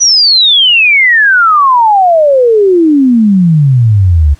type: exponential sweep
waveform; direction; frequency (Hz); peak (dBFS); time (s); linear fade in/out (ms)
sine; down; 5980 to 69; -3; 0-4.35; 20
effects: pink hiss -44 dBFS RMS until 4.39 s + low-pass 10000 Hz 12 dB/octave